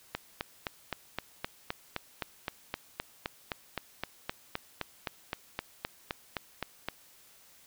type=click train; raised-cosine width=0.3 ms; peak=-16 dBFS; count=27; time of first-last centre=0.15-6.886 s; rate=3.86 Hz; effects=white hiss -59 dBFS RMS until 7.66 s